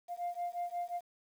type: beating tone pair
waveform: sine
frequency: 698.5 / 704.1 Hz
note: F5 / F5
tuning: 0 / +14 cents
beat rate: 5.6 Hz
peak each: -37 / -37 dBFS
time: 0.08-1.01 s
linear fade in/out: 50 ms
effects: tanh soft clip ceiling -31 dBFS + 10-bit